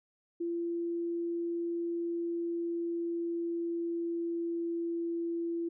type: tone with pitch glide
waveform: sine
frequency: 340.6 to 337.5 Hz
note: F4 to E4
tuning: -43 to +41 cents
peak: -31 dBFS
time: 0.4-5.69 s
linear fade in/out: 10 ms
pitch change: -16 cents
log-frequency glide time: 1.76-5.03 s
effects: none